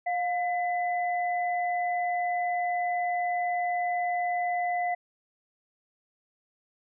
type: tone pair together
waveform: sine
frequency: 710 / 2008 Hz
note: F5 / B6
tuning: +28 / +28 cents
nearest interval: octave + tritone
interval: 1800 cents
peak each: -26 / -34 dBFS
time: 0.06-4.95 s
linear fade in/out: 10 ms
effects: none